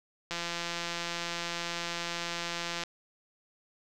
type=click train; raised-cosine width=0.2 ms; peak=-17 dBFS; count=433; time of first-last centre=0.31-2.836 s; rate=171 Hz; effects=none